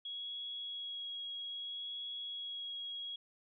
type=tone with vibrato; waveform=sine; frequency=3322 Hz; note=G#7; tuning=in tune; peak=-40 dBFS; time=0.05-3.16 s; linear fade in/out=5 ms; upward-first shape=sine; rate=0.62 Hz; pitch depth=10 cents each way; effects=none